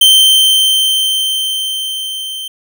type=tone with level ramp; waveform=45% pulse; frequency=3117 Hz; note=G7; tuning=11 cents flat; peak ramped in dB=-3 to -21 dBFS; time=0.01-2.48 s; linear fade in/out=5 ms; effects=none